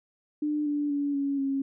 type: tone with pitch steps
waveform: sine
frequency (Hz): 298.9 / 292.2 / 285.7 / 279.4 / 273.1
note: D4 / D4 / D4 / C#4 / C#4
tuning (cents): +31 / -9 / -48 / +14 / -26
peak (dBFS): -25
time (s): 0.42-1.62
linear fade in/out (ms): 5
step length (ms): 240
effects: none